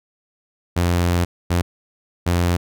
sawtooth tone bursts at uneven times, 87.31 Hz, F2, in tune, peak -12 dBFS, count 3, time 0.76-1.25 / 1.5-1.62 / 2.26-2.57 s, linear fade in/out 10 ms, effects none

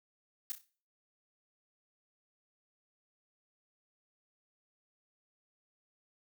blue noise with echo, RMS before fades -36 dBFS, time 0.5-0.52 s, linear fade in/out 0 ms, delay 31 ms, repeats 4, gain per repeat -9 dB, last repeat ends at 0.644 s, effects noise-tail reverb RT60 0.4 s tail -18 dB re dry

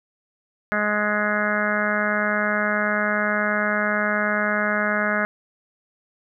harmonic tone, 209.3 Hz, G#3, 14 cents sharp, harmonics 1 / 2 / 3 / 4 / 5 / 6 / 7 / 8 / 9 / 10, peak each -27 / -34 / -26 / -35 / -35 / -28 / -26 / -26 / -34 / -32 dBFS, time 0.72-5.25 s, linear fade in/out 0 ms, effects none

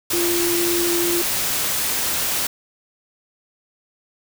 sine tone in noise, 345.4 Hz, F4, 19 cents flat, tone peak -20 dBFS, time 0.13-1.22 s, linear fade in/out 5 ms, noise white, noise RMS -22 dBFS, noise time 0.1-2.47 s, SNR -1 dB, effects none

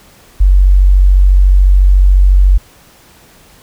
sine tone, 47 Hz, F#1, 28 cents sharp, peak -3 dBFS, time 0.4-2.58 s, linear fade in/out 10 ms, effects pink hiss -43 dBFS RMS until 3.62 s

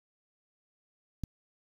click, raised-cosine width 5 ms, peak -22 dBFS, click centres 1.237 s, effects 8-bit

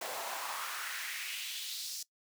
pink noise with high-pass filter sweep, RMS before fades -40 dBFS, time 0.01-2.03 s, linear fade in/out 5 ms, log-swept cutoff 580 to 5400 Hz, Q 2.5, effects noise-tail reverb RT60 0.1 s tail -20 dB re dry

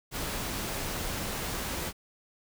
pink noise, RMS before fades -34 dBFS, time 0.11-1.93 s, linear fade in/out 50 ms, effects none

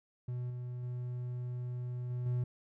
triangle tone with level steps, 123.47 Hz, B2, in tune, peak -33 / -36 / -34 / -32 / -28 dBFS, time 0.28-2.44 s, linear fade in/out 5 ms, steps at 0.5 / 0.83 / 2.1 / 2.26 s, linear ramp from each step 2 ms, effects none

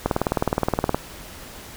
click train, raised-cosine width 1 ms, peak -5 dBFS, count 18, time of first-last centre 0.06-0.945 s, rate 19.2 Hz, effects pink hiss -40 dBFS RMS until 1.76 s

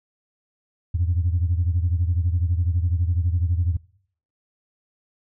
sine beating tone pair, 84.2 / 96.2 Hz, E2 / G2, +37 / -32 cents, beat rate 12 Hz, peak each -19 / -23 dBFS, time 0.94-3.77 s, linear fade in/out 10 ms, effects noise-tail reverb RT60 0.6 s tail -24 dB re dry + tanh soft clip ceiling -13 dBFS

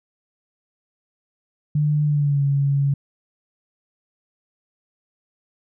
sine tone with pitch glide, 149.2 to 140.01 Hz, D3 to C#3, +28 to +18 cents, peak -16 dBFS, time 1.75-2.94 s, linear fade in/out 5 ms, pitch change -110 cents, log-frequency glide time 2.05-2.43 s, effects none

